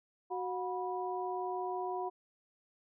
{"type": "tone cluster", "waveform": "sine", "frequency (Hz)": [370.4, 725, 979], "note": ["F#4", "F#5", "B5"], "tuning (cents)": [2, -35, -15], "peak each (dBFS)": [-38, -38, -40], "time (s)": [0.3, 2.1], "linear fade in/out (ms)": 20, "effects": []}